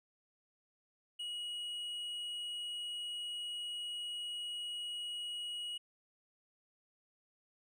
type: tone with hard clipping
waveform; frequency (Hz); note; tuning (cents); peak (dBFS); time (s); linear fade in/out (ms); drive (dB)
triangle; 2905; F#7; -32; -40; 1.19-5.78; 10; 7
effects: none